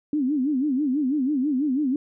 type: tone with vibrato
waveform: sine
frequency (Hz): 277.2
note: C#4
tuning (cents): 0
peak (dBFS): -20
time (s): 0.13-1.96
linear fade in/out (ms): 2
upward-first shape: sine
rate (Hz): 6.1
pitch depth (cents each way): 180
effects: none